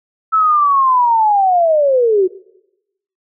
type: linear sweep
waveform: sine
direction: down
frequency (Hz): 1318.5 to 357.3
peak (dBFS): -9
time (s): 0.32-2.28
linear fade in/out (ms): 20
effects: noise-tail reverb RT60 0.9 s tail -21 dB re dry